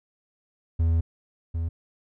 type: tone pair in turn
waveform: triangle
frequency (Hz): 82.41 / 82.82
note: E2 / E2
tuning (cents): 0 / +9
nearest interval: unison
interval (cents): 9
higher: second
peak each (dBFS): -17 / -23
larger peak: first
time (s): 0.79-1.01 / 1.54-1.69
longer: first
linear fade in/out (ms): 10
effects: none